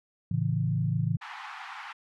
sine chord, A major, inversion none, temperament equal with one note detuned, 111.21 / 138.59 / 164.81 Hz, A2 / C#3 / E3, +19 / 0 / 0 cents, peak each -29 dBFS, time 0.31-1.17 s, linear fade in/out 5 ms
pink high-pass noise, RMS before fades -36 dBFS, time 1.21-1.93 s, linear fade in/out 10 ms, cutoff 780 Hz, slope 96 dB/octave
effects low-pass 2000 Hz 12 dB/octave

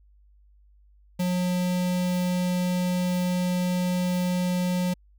square tone with notch filter, 180.1 Hz, F#3, 46 cents flat, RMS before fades -25 dBFS, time 1.19-4.94 s, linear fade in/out 10 ms, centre 1400 Hz, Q 1.5, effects added 50 Hz sine -54 dBFS peak until 5.18 s

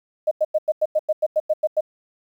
sine tone bursts, 618 Hz, D#5, 12 cents flat, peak -15 dBFS, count 12, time 0.27-1.809 s, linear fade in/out 10 ms, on 43 ms, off 93 ms, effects 9-bit

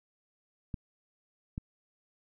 clicks, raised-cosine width 5 ms, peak -23 dBFS, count 2, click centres 0.742 / 1.579 s, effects none

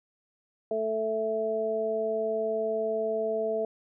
harmonic tone, 220 Hz, A3, in tune, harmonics 1 / 2 / 3, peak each -39 / -29 / -29 dBFS, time 0.71-3.65 s, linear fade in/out 2 ms, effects none

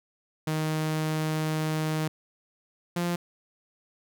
sawtooth tone pair in turn, 156.2 / 173.88 Hz, D#3 / F3, +7 / -7 cents, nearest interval major second, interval 186 cents, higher second, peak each -22 dBFS, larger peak neither, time 0.47-2.08 / 2.96-3.16 s, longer first, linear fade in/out 5 ms, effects none

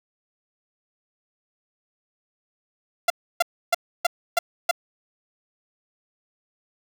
sawtooth tone bursts, 688 Hz, F5, 26 cents flat, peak -12 dBFS, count 6, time 3.08-4.712 s, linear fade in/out 5 ms, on 22 ms, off 300 ms, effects none

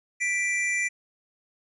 square tone pair together, 1975.5 / 2354 Hz, B6 / D7, 0 / +3 cents, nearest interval minor third, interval 303 cents, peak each -28 / -27 dBFS, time 0.2-0.89 s, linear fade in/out 20 ms, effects resampled to 24000 Hz

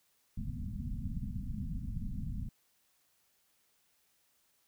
pink low-pass noise, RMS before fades -38 dBFS, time 0.37-2.49 s, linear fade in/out 5 ms, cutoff 250 Hz, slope 96 dB/octave, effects white hiss -73 dBFS RMS until 4.67 s

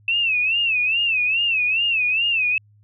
sine tone with vibrato, 2635 Hz, E7, 1 cent flat, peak -17 dBFS, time 0.08-2.58 s, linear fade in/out 2 ms, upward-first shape sine, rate 2.4 Hz, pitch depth 130 cents each way, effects added 104 Hz sine -51 dBFS peak until 2.83 s

